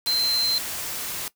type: tone in noise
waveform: sine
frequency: 4111 Hz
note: C8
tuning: 31 cents flat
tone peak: -21 dBFS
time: 0.07-0.58 s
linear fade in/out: 0 ms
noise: white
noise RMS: -31 dBFS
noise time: 0.06-1.28 s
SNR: +7 dB
effects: noise-tail reverb RT60 0.1 s tail -18 dB re dry